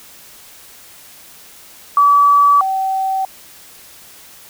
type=tone pair in turn; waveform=sine; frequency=1147 / 767.4 Hz; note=D6 / G5; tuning=-41 / -37 cents; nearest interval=perfect fifth; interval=696 cents; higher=first; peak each=-7 / -15 dBFS; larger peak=first; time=1.97-2.61 / 2.61-3.25 s; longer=neither; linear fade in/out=2 ms; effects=white hiss -41 dBFS RMS until 4.49 s